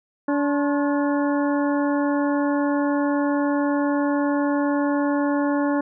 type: harmonic tone with a mistuned harmonic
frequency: 287.3 Hz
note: D4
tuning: 38 cents flat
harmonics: 1 / 2 / 3 / 4 / 5 / 6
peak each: -20 / -26 / -30 / -32 / -34 / -36 dBFS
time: 0.28-5.81 s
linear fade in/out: 5 ms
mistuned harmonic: 4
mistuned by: -110 cents
effects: none